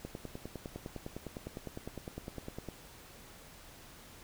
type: click train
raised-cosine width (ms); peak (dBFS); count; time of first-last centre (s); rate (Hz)
2; -27; 27; 0.05-2.687; 9.86
effects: pink hiss -54 dBFS RMS until 4.23 s